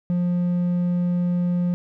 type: tone with hard clipping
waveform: sine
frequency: 176.6 Hz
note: F3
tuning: 20 cents sharp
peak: -20 dBFS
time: 0.1-1.74 s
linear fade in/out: 0 ms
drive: 3 dB
effects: none